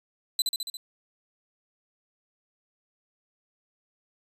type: tone with echo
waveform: sawtooth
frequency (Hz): 4025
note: B7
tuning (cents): +32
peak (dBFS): -18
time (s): 0.39-0.42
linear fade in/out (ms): 2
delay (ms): 70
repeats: 5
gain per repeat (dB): -3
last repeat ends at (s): 0.77
effects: resampled to 32000 Hz